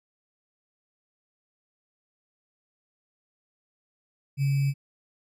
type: tone with sample-and-hold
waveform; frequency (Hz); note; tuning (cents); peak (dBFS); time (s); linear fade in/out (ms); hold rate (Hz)
sine; 138.59; C#3; 0; -21; 4.37-4.74; 50; 2450
effects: resampled to 32000 Hz